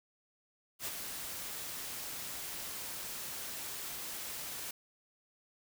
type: noise with ADSR envelope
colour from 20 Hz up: white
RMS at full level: -37 dBFS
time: 0.79-4.71 s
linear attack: 72 ms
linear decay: 39 ms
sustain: -5 dB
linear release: 4 ms
effects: none